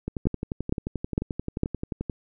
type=two click trains; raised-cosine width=3 ms; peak=-9 / -16 dBFS; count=4 / 24; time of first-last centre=0.27-1.634 / 0.08-2.098 s; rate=2.2 / 11.4 Hz; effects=none